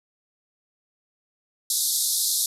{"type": "band-pass noise", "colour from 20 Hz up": "white", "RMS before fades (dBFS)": -24, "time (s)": [1.7, 2.46], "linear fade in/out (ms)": 2, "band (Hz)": [3600, 13000], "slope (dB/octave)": 96, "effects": []}